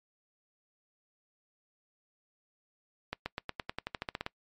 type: accelerating click train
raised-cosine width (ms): 0.3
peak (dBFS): -18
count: 14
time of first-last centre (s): 3.13-4.264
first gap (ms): 130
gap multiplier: 0.93
effects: noise-tail reverb RT60 0.1 s tail -23 dB re dry + MP3 64 kbps